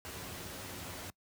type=noise with comb filter; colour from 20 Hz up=pink; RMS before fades=-44 dBFS; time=0.05-1.1 s; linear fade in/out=0 ms; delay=11 ms; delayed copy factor=+0.5; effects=noise-tail reverb RT60 0.1 s tail -23 dB re dry + high-pass 60 Hz 12 dB/octave